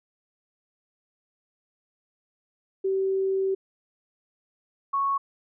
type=tone pair in turn; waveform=sine; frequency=384.7 / 1105.8 Hz; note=G4 / C#6; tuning=-33 / -5 cents; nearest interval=octave + tritone; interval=1828 cents; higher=second; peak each=-22 dBFS; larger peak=neither; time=2.84-3.55 / 4.93-5.18 s; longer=first; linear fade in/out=10 ms; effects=none